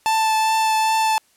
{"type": "tone with vibrato", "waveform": "45% pulse", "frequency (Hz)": 880, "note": "A5", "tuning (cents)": 0, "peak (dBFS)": -16, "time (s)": [0.06, 1.18], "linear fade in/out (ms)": 0, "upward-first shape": "triangle", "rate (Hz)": 2.5, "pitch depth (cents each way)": 12, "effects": ["white hiss -59 dBFS RMS until 1.36 s", "low-pass 12000 Hz 12 dB/octave"]}